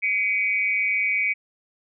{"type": "tone with amplitude modulation", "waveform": "sine", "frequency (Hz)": 2267, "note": "C#7", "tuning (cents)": 38, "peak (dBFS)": -16, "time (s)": [0.02, 1.34], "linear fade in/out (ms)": 20, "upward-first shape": "sine", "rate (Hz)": 208, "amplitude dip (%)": 85, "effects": []}